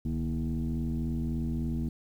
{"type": "tone with frequency modulation", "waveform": "sine", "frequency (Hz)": 152.2, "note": "D#3", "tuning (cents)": -38, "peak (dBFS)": -27, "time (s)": [0.05, 1.89], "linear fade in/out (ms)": 5, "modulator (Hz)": 83.5, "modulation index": 1.5, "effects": ["tanh soft clip ceiling -24 dBFS", "10-bit"]}